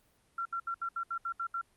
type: tone bursts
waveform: sine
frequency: 1365 Hz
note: F6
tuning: 40 cents flat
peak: -32 dBFS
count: 9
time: 0.38-1.614 s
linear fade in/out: 5 ms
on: 74 ms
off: 71 ms
effects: pink hiss -69 dBFS RMS until 1.76 s + Opus 32 kbps